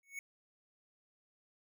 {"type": "tone with exponential growth", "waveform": "square", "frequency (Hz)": 2217, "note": "C#7", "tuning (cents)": 0, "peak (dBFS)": -38, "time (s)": [0.03, 0.19], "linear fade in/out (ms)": 2, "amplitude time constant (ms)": 34, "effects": []}